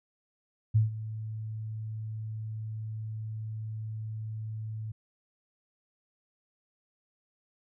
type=tone with ADSR envelope; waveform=sine; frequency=109.4 Hz; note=A2; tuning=9 cents flat; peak=-18 dBFS; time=0.74-4.92 s; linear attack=19 ms; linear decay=140 ms; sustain=-16 dB; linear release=8 ms; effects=none